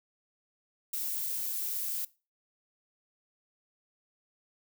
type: noise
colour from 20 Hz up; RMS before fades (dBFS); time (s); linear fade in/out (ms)
violet; -34; 0.93-2.05; 5
effects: noise-tail reverb RT60 0.3 s tail -20 dB re dry